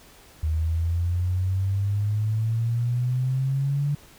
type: exponential sweep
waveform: sine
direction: up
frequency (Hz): 77.5 to 145.9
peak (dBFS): -21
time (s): 0.43-3.95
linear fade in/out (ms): 5
effects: pink hiss -51 dBFS RMS until 4.18 s